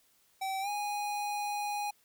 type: tone with pitch glide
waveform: square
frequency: 770 to 825.3 Hz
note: G5 to G#5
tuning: -31 to -11 cents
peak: -33 dBFS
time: 0.41-1.91 s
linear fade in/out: 10 ms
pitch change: +120 cents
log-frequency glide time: 0.61-0.69 s
effects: white hiss -68 dBFS RMS until 2.04 s